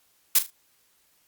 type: noise with echo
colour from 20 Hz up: blue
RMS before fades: -17 dBFS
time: 0.35-0.39 s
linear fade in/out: 5 ms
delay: 38 ms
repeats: 3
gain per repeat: -11 dB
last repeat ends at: 0.504 s
effects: white hiss -65 dBFS RMS until 1.27 s + Opus 48 kbps